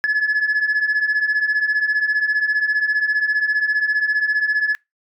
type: beating tone pair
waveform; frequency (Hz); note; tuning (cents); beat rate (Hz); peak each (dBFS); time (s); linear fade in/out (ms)
sine; 1700 / 1715; G#6 / A6; +40 / -45; 15; -19 / -15; 0.04-4.75; 0
effects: noise-tail reverb RT60 0.2 s tail -24 dB re dry + tanh soft clip ceiling -13 dBFS